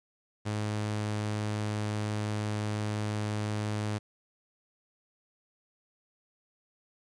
sawtooth tone, 105.8 Hz, G#2, 33 cents sharp, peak -26 dBFS, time 0.45-3.99 s, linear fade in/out 20 ms, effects resampled to 22050 Hz + 10-bit

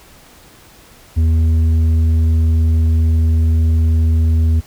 sine tone with tanh clipping, 80.8 Hz, E2, 34 cents flat, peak -11 dBFS, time 1.16-4.61 s, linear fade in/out 20 ms, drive 6 dB, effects pink hiss -44 dBFS RMS until 4.66 s

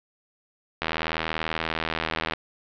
click train, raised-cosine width 0.3 ms, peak -9 dBFS, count 123, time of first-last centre 0.82-2.336 s, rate 80.5 Hz, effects low-pass 4000 Hz 12 dB/octave

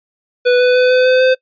square tone with pitch steps, 493.9 / 498.2 / 502.5 / 506.9 / 511.3 / 515.8 Hz, B4 / B4 / B4 / B4 / C5 / C5, 0 / +15 / +30 / +45 / -40 / -25 cents, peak -9 dBFS, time 0.45-1.35 s, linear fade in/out 20 ms, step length 150 ms, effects noise-tail reverb RT60 0.1 s tail -24 dB re dry + resampled to 11025 Hz

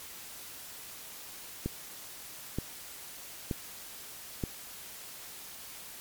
click train, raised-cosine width 3 ms, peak -18 dBFS, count 4, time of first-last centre 1.66-4.438 s, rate 1.08 Hz, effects white hiss -46 dBFS RMS until 6 s + MP3 96 kbps

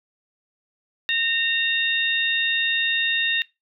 harmonic tone, 920 Hz, A#5, 23 cents flat, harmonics 2 / 3 / 4, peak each -24 / -24 / -24 dBFS, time 1.09-3.42 s, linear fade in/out 0 ms, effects noise-tail reverb RT60 0.2 s tail -20 dB re dry

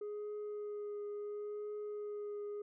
sine tone with vibrato, 415.7 Hz, G#4, 2 cents sharp, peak -37 dBFS, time 0.01-2.62 s, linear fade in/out 5 ms, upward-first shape triangle, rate 0.72 Hz, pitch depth 15 cents each way, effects tanh soft clip ceiling -39 dBFS

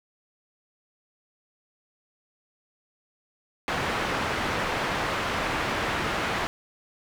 white low-pass noise, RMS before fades -28 dBFS, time 3.68-6.47 s, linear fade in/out 0 ms, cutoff 1800 Hz, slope 12 dB/octave, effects none

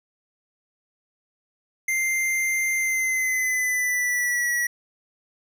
square tone with pitch glide, 2093 to 1930.4 Hz, C7 to B6, 0 to -40 cents, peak -22 dBFS, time 1.88-4.67 s, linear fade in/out 5 ms, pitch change -140 cents, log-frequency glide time 2.75-4.51 s, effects none

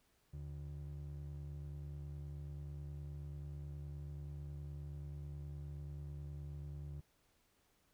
triangle ring-modulated tone, 110 Hz, A2, in tune, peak -39 dBFS, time 0.33-7.01 s, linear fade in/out 10 ms, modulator 34.7 Hz, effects pink hiss -75 dBFS RMS until 7.93 s

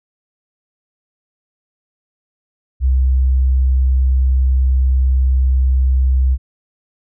sine tone, 64.9 Hz, C2, 13 cents flat, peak -10 dBFS, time 2.8-6.38 s, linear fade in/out 50 ms, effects none

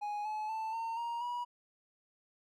triangle tone with pitch steps, 830.6 / 856.4 / 883 / 910.5 / 938.8 / 968 Hz, G#5 / A5 / A5 / A#5 / A#5 / B5, 0 / -47 / +6 / -41 / +12 / -35 cents, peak -33 dBFS, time 0.01-1.45 s, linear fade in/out 20 ms, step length 240 ms, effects none

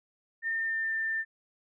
sine tone with pitch glide, 1813 to 1790.1 Hz, A#6 to A6, -49 to +29 cents, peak -28 dBFS, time 0.42-1.25 s, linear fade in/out 50 ms, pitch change -22 cents, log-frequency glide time 0.54-0.94 s, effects none

